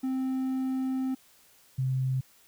triangle / sine tone pair in turn, 261.6 / 130.8 Hz, C4 / C3, 0 / 0 cents, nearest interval octave, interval 1200 cents, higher first, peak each -25 dBFS, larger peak neither, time 0.03-1.15 / 1.78-2.21 s, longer first, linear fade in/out 10 ms, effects white hiss -60 dBFS RMS until 2.47 s

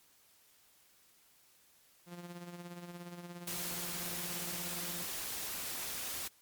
sawtooth tone with tremolo, 174.61 Hz, F3, in tune, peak -39 dBFS, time 2.06-5.06 s, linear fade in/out 50 ms, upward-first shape sine, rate 17 Hz, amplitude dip 55%
white noise, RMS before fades -40 dBFS, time 3.47-6.28 s, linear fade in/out 5 ms
effects white hiss -66 dBFS RMS until 6.41 s + MP3 96 kbps

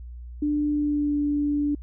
sine tone with pitch glide, 295.7 to 291.3 Hz, D4 to D4, +12 to -14 cents, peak -21 dBFS, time 0.42-1.75 s, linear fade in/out 5 ms, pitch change -26 cents, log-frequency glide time 0.69-1.18 s, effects added 60 Hz sine -36 dBFS peak until 1.82 s

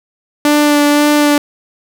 sawtooth tone with vibrato, 293.7 Hz, D4, in tune, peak -4 dBFS, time 0.45-1.38 s, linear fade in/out 2 ms, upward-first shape sine, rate 1.9 Hz, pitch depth 14 cents each way, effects none

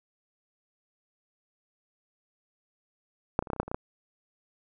clicks, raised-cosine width 1 ms, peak -8 / -20 / -27 / -17 / -15 / -30 / -11 / -30 / -24 / -19 / -14 dBFS, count 11, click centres 3.391 / 3.425 / 3.472 / 3.502 / 3.533 / 3.563 / 3.6 / 3.631 / 3.68 / 3.715 / 3.745 s, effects none

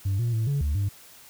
sine tone with pitch steps, 97.7 / 118.2 / 111.6 / 141.5 / 72.9 / 100 Hz, G2 / A#2 / A2 / C#3 / D2 / G2, -5 / +24 / +25 / +36 / -12 / +35 cents, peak -20 dBFS, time 0.05-0.89 s, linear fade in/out 10 ms, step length 140 ms, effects tanh soft clip ceiling -21 dBFS + white hiss -50 dBFS RMS until 1.29 s

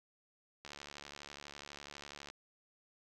click train, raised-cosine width 0.2 ms, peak -30 dBFS, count 120, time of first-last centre 0.65-2.3 s, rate 72.1 Hz, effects none

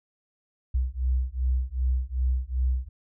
sine beating tone pair, 62.3 / 64.9 Hz, B1 / C2, +16 / -13 cents, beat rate 2.6 Hz, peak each -26 dBFS, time 0.74-2.89 s, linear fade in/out 10 ms, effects none

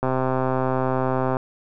click train, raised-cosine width 1 ms, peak -9 dBFS, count 175, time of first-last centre 0.03-1.368 s, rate 130 Hz, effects none

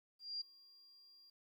sine tone with ADSR envelope, 4777 Hz, D8, 29 cents sharp, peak -38 dBFS, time 0.19-1.3 s, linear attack 220 ms, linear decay 10 ms, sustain -23 dB, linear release 4 ms, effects 13-bit

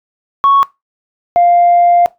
sine tone pair in turn, 1108.7 / 698.4 Hz, C#6 / F5, 0 / 0 cents, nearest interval minor sixth, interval 800 cents, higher first, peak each -4 dBFS, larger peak neither, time 0.44-0.63 / 1.36-2.06 s, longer second, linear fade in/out 0 ms, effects noise-tail reverb RT60 0.2 s tail -21 dB re dry + tanh soft clip ceiling -2 dBFS

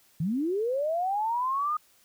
sine linear sweep, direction up, 145.9 to 1244.5 Hz, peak -25 dBFS, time 0.2-1.77 s, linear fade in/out 5 ms, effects white hiss -62 dBFS RMS until 2.04 s

